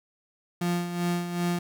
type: tone with tremolo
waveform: 35% pulse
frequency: 174.61 Hz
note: F3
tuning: in tune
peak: -22 dBFS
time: 0.61-1.59 s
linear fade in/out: 5 ms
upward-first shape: sine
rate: 2.6 Hz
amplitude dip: 60%
effects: none